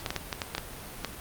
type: clicks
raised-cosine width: 0.2 ms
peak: -12 dBFS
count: 8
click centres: 0.062 / 0.105 / 0.163 / 0.328 / 0.418 / 0.55 / 0.581 / 1.047 s
effects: pink hiss -42 dBFS RMS until 1.2 s + Opus 48 kbps